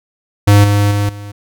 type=tone with level steps; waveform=square; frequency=102.2 Hz; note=G#2; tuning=27 cents flat; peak=-5 / -10 / -13 / -27 dBFS; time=0.47-1.32 s; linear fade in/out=10 ms; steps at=0.64 / 0.91 / 1.09 s; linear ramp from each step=2 ms; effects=none